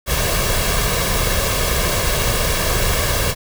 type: noise with comb filter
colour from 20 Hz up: pink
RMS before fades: -18 dBFS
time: 0.06-3.35 s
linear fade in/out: 50 ms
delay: 1.8 ms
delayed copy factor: +0.6
effects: none